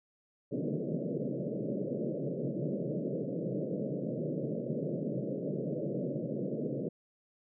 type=band-pass noise; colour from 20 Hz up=pink; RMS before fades=-35 dBFS; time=0.51-6.89 s; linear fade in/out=10 ms; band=130 to 600 Hz; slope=96 dB/octave; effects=none